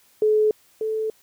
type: tone pair in turn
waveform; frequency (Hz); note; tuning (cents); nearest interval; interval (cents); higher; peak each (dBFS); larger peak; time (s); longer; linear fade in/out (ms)
sine; 428.6 / 437.6; A4 / A4; -45 / -9; unison; 36; second; -15 / -22; first; 0.22-0.51 / 0.81-1.1; neither; 2
effects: white hiss -58 dBFS RMS until 1.22 s